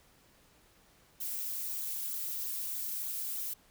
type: noise with flanger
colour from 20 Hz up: violet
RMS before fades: -37 dBFS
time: 1.2-3.54 s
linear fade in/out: 10 ms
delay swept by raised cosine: 0.37 to 5.47 ms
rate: 3.2 Hz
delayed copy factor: -0.65
effects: pink hiss -64 dBFS RMS until 3.7 s